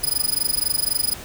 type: tone with amplitude modulation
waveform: 5% pulse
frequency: 4977 Hz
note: D#8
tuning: in tune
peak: -9 dBFS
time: 0.03-1.14 s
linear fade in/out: 10 ms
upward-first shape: sine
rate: 23.9 Hz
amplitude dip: 100%
effects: pink hiss -37 dBFS RMS until 1.24 s